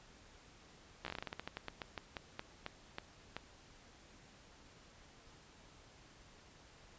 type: slowing click train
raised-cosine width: 0.3 ms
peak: -25 dBFS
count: 21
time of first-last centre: 1.05-3.366 s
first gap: 14 ms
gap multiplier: 1.19
effects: pink hiss -61 dBFS RMS until 6.98 s + resampled to 16000 Hz